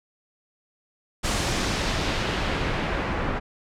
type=noise with low-pass filter sweep; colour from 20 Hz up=pink; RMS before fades=-26 dBFS; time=1.23-3.4 s; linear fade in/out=20 ms; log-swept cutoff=8300 to 1600 Hz; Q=0.91; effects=none